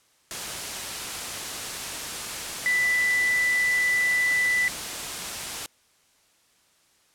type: tone in noise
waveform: sine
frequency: 1985 Hz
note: B6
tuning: 8 cents sharp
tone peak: -20 dBFS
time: 2.66-4.68 s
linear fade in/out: 0 ms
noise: white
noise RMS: -32 dBFS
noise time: 0.31-5.66 s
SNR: +9 dB
effects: white hiss -63 dBFS RMS until 7.14 s + low-pass 10000 Hz 12 dB/octave